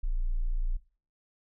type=tone; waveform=sine; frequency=28.97 Hz; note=A#0; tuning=10 cents flat; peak=-26 dBFS; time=0.03-0.77 s; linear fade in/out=10 ms; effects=noise-tail reverb RT60 0.4 s tail -18 dB re dry